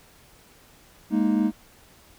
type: chord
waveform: triangle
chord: Ab suspended second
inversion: none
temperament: equal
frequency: 207.7 / 233.1 / 311.1 Hz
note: Ab3 / Bb3 / Eb4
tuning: 0 / 0 / 0 cents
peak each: -21 / -22 / -22 dBFS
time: 1.1-1.52 s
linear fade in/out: 50 ms
effects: pink hiss -54 dBFS RMS until 2.18 s